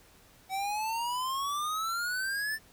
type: exponential sweep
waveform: square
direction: up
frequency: 756 to 1786 Hz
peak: -31 dBFS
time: 0.49-2.59 s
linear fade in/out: 50 ms
effects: pink hiss -59 dBFS RMS until 2.72 s